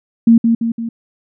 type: tone with echo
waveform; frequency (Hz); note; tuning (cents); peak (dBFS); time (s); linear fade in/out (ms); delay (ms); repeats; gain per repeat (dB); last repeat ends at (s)
sine; 230; A#3; -23; -4; 0.27-0.38; 5; 170; 3; -5; 0.89
effects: none